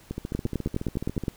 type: two click trains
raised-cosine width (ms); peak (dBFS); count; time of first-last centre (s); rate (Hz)
3; -13 / -18; 10 / 17; 0.35-1.282 / 0.11-1.237; 9.66 / 14.2
effects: pink hiss -54 dBFS RMS until 1.36 s